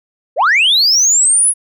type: linear sweep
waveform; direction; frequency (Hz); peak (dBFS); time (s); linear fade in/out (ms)
sine; up; 440 to 10548; -6; 0.36-1.54; 50
effects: tanh soft clip ceiling -6 dBFS